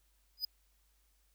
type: tone with exponential growth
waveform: square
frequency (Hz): 4978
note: D#8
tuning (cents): 0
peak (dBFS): -30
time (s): 0.37-0.45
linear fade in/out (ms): 5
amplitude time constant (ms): 17
effects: added 50 Hz sine -70 dBFS peak until 1.34 s + white hiss -75 dBFS RMS until 1.34 s